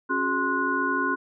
sine tone cluster, 275.2 / 364.8 / 418.2 / 1048 / 1465 Hz, C#4 / F#4 / G#4 / C6 / F#6, -12 / -24 / +12 / +2 / -18 cents, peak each -29 / -32 / -35 / -27 / -26 dBFS, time 0.09-1.16 s, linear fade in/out 20 ms, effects none

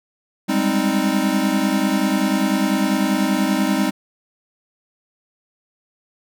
square chord, Ab major seventh, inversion third, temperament equal with one note detuned, 196 / 206.2 / 261.6 / 311.1 Hz, G3 / Ab3 / C4 / Eb4, 0 / -12 / 0 / 0 cents, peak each -23 dBFS, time 0.48-3.91 s, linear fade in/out 20 ms, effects none

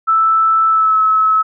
sine tone with pitch glide, 1318.5 to 1293.6 Hz, E6 to E6, 0 to -33 cents, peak -9 dBFS, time 0.07-1.43 s, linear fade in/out 20 ms, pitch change -33 cents, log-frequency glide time 0.68-0.99 s, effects none

